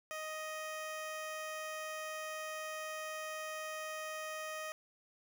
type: tone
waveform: 15% pulse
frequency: 624 Hz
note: D#5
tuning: 5 cents sharp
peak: -34 dBFS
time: 0.11-4.72 s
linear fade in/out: 0 ms
effects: none